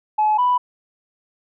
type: tone pair in turn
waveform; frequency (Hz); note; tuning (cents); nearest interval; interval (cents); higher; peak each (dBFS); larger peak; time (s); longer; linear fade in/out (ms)
sine; 854 / 989.1; G#5 / B5; +48 / +2; minor third; 254; second; -13; neither; 0.18-0.38 / 0.38-0.58; neither; 10
effects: tanh soft clip ceiling -10 dBFS

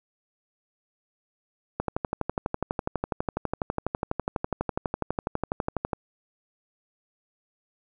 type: click train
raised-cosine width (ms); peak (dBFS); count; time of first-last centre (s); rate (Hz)
1; -12; 51; 1.8-5.932; 12.1
effects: none

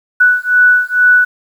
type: beating tone pair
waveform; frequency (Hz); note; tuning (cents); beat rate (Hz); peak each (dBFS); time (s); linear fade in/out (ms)
sine; 1480 / 1482.2; F#6 / F#6; 0 / +3; 2.2; -10; 0.2-1.25; 10
effects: 7-bit

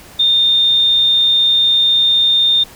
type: tone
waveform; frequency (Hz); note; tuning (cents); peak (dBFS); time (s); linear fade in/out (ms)
sine; 3632; A#7; -46; -9; 0.19-2.64; 10
effects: pink hiss -39 dBFS RMS until 2.75 s

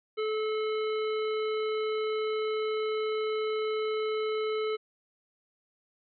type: harmonic tone with a mistuned harmonic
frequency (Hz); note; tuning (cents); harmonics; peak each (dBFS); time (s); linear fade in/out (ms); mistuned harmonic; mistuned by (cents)
432.9; A4; -28; 1 / 3 / 5 / 7 / 9; -28 / -38 / -42 / -45 / -47; 0.17-4.77; 20; 9; +39
effects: none

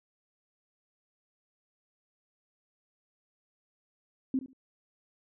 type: tone with echo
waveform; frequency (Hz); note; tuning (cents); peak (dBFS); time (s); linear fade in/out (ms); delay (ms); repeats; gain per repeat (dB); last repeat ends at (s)
sine; 262.8; C4; +8; -25; 4.34-4.39; 2; 71; 2; -15; 4.532
effects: none

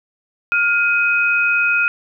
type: tone pair together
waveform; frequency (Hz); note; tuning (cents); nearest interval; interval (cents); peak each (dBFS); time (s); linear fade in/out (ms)
sine; 1412 / 2516; F6 / D#7; +19 / +19; minor seventh; 1000; -16; 0.52-1.88; 0
effects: none

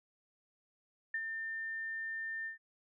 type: tone with ADSR envelope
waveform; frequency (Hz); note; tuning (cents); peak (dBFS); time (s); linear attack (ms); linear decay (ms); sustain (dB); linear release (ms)
sine; 1800; A6; +39; -32; 1.14-2.58; 4; 56; -5; 120
effects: none

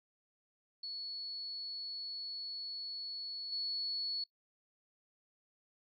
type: tone with level steps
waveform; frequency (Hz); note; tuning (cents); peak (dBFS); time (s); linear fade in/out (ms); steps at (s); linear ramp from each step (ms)
sine; 4400; C#8; -14; -40 / -35; 0.83-4.24; 5; 3.52; 5
effects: noise-tail reverb RT60 0.1 s tail -22 dB re dry

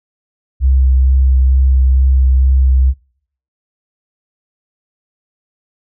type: tone with vibrato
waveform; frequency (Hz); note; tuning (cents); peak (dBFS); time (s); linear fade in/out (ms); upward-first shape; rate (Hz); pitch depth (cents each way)
sine; 65.41; C2; 0; -7; 0.6-2.94; 50; sine; 2.2; 15
effects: noise-tail reverb RT60 0.6 s tail -24 dB re dry

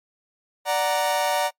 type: chord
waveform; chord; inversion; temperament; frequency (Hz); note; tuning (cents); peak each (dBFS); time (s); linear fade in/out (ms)
40% pulse; D augmented; none; equal; 587.3 / 740 / 932.3; D5 / F#5 / A#5; 0 / 0 / 0; -24; 0.65-1.51; 50
effects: noise-tail reverb RT60 0.1 s tail -24 dB re dry + MP3 64 kbps

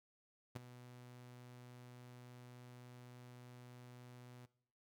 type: tone with ADSR envelope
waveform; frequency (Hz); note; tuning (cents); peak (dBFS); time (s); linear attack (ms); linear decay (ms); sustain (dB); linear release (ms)
sawtooth; 123.47; B2; 0; -37; 0.55-4.46; 12; 15; -14; 8
effects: noise-tail reverb RT60 0.6 s tail -20 dB re dry

